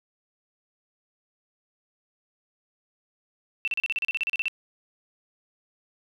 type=tone bursts; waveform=sine; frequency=2681 Hz; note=E7; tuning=29 cents sharp; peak=-23 dBFS; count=14; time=3.65-4.482 s; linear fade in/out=0 ms; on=26 ms; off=36 ms; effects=none